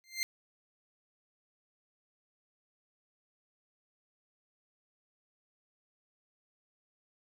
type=tone with exponential growth; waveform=20% pulse; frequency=2093 Hz; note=C7; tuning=in tune; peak=-22 dBFS; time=0.04-0.23 s; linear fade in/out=0 ms; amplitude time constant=41 ms; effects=none